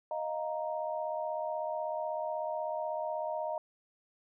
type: chord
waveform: sine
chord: Eb suspended second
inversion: none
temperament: equal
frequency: 622.3 / 698.5 / 932.3 Hz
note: Eb5 / F5 / Bb5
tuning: 0 / 0 / 0 cents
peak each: -35 / -39 / -38 dBFS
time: 0.11-3.58 s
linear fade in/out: 2 ms
effects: none